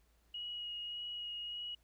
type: tone with vibrato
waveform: sine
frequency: 2894 Hz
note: F#7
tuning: 39 cents flat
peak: -40 dBFS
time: 0.34-1.75 s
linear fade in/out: 5 ms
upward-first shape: sine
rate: 1.7 Hz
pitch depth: 11 cents each way
effects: added 57 Hz sine -69 dBFS peak until 1.83 s + pink hiss -75 dBFS RMS until 1.83 s